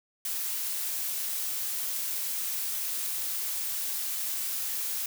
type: noise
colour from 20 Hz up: blue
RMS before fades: -32 dBFS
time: 0.25-5.06 s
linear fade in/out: 2 ms
effects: none